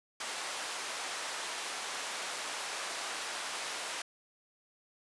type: band-pass noise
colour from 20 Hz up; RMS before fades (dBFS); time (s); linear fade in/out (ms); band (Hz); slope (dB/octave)
pink; -39; 0.2-4.02; 5; 750 to 9700; 12
effects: resampled to 24000 Hz